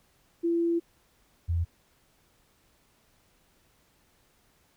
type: tone pair in turn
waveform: sine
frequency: 338.1 / 84.53 Hz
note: E4 / E2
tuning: +44 / +44 cents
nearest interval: 2 octaves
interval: 2400 cents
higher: first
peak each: -23 / -24 dBFS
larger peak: first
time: 0.43-0.8 / 1.48-1.65 s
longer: first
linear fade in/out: 20 ms
effects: pink hiss -66 dBFS RMS until 4.76 s